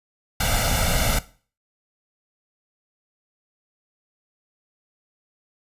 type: noise with comb filter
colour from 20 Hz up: pink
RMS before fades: -21 dBFS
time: 0.4-1.19 s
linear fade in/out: 5 ms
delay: 1.4 ms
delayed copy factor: +0.85
effects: noise-tail reverb RT60 0.4 s tail -17 dB re dry + resampled to 32000 Hz